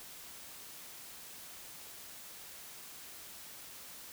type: silence
effects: white hiss -50 dBFS RMS until 4.12 s